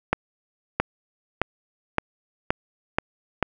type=accelerating click train; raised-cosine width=0.5 ms; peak=-4 dBFS; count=7; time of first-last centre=0.13-3.427 s; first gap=670 ms; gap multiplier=0.92; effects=none